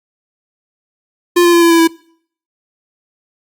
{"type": "tone with pitch steps", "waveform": "square", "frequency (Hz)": [350, 345.8, 341.6, 337.5, 333.4, 329.4], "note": ["F4", "F4", "F4", "E4", "E4", "E4"], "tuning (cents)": [4, -17, -38, 41, 20, -1], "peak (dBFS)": -7, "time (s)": [1.36, 1.876], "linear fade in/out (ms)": 10, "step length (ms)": 86, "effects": ["noise-tail reverb RT60 0.6 s tail -24 dB re dry", "Opus 48 kbps"]}